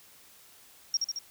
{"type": "tone with echo", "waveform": "sine", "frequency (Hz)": 5588, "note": "F8", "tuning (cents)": 0, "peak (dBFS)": -23, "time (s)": [0.94, 0.97], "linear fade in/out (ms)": 2, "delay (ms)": 73, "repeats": 3, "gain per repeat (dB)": -3, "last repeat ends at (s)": 1.189, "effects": ["white hiss -56 dBFS RMS until 1.3 s"]}